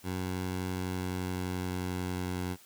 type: tone with pitch glide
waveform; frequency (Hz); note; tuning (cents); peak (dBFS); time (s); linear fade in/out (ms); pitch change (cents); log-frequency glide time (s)
15% pulse; 92 to 90.58; F#2 to F#2; -9 to -36; -26; 0.03-2.57; 50; -27; 0.75-2.44
effects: white hiss -57 dBFS RMS until 2.65 s